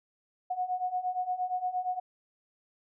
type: beating tone pair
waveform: sine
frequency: 726 / 734.6 Hz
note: F#5 / F#5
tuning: -33 / -13 cents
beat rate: 8.6 Hz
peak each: -34 / -31 dBFS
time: 0.5-2 s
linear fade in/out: 10 ms
effects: none